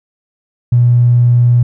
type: tone with tanh clipping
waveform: triangle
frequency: 121.1 Hz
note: B2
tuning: 34 cents flat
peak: -5 dBFS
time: 0.72-1.63 s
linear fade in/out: 5 ms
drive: 2 dB
effects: none